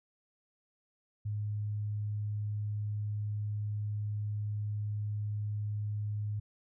sine tone, 104.7 Hz, G#2, 15 cents sharp, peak -32 dBFS, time 1.25-6.4 s, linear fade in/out 10 ms, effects none

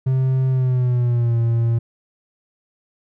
triangle tone with pitch glide, 131.1 to 116.12 Hz, C3 to A#2, +4 to -6 cents, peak -13 dBFS, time 0.06-1.79 s, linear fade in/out 10 ms, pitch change -210 cents, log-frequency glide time 0.49-1.38 s, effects none

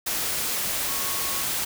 sine tone in noise, 1101 Hz, C#6, 12 cents flat, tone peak -37 dBFS, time 0.88-1.44 s, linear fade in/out 10 ms, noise white, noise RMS -27 dBFS, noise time 0.06-1.65 s, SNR -13 dB, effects none

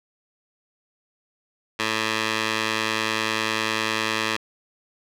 15% pulse tone with band-pass filter, 110 Hz, A2, in tune, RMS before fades -25 dBFS, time 1.79-4.37 s, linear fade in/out 10 ms, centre 2700 Hz, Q 0.84, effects none

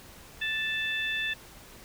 harmonic tone, 880 Hz, A5, in tune, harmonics 2 / 3 / 4, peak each -31 / -33 / -34 dBFS, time 0.41-1.34 s, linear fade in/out 10 ms, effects pink hiss -50 dBFS RMS until 1.84 s

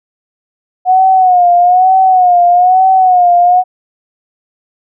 sine tone with vibrato, 730 Hz, F#5, 24 cents flat, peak -4 dBFS, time 0.85-3.64 s, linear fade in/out 50 ms, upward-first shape sine, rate 1.1 Hz, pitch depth 71 cents each way, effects none

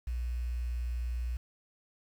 sine tone with quantisation, 60.3 Hz, B1, 41 cents flat, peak -31 dBFS, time 0.07-1.37 s, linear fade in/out 5 ms, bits 9, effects none

